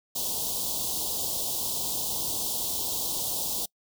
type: band-stop noise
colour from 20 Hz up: white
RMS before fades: -30 dBFS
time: 0.15-3.66 s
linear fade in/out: 10 ms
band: 990 to 3200 Hz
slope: 48 dB/octave
effects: noise-tail reverb RT60 0.1 s tail -25 dB re dry